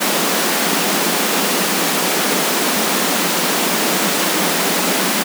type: high-pass noise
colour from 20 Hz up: pink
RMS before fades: -17 dBFS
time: 0-5.24 s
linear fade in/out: 20 ms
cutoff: 170 Hz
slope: 96 dB/octave
effects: none